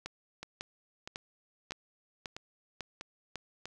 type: two click trains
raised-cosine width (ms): 0.2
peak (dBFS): -24 / -21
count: 6 / 7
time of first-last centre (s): 0.43-3.656 / 0.06-3.357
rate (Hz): 1.55 / 1.82
effects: none